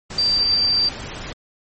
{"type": "tone in noise", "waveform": "sine", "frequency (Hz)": 4682, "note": "D8", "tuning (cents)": -6, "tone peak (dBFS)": -15, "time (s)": [0.18, 0.89], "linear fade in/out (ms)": 5, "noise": "pink", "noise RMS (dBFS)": -32, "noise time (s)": [0.1, 1.33], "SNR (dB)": 14, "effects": ["MP3 32 kbps"]}